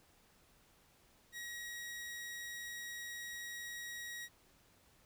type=tone; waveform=sawtooth; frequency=1901 Hz; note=A#6; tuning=33 cents sharp; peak=-40 dBFS; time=1.32-4.29 s; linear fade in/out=50 ms; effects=pink hiss -68 dBFS RMS until 5.05 s